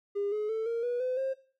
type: tone with pitch steps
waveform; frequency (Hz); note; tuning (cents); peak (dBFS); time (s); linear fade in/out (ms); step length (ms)
triangle; 404.5 / 423.4 / 443.2 / 463.8 / 485.5 / 508.2 / 531.9; G#4 / G#4 / A4 / A#4 / B4 / B4 / C5; -46 / +33 / +13 / -9 / -30 / +49 / +28; -25; 0.15-1.34; 20; 170
effects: noise-tail reverb RT60 0.4 s tail -19 dB re dry + tanh soft clip ceiling -25 dBFS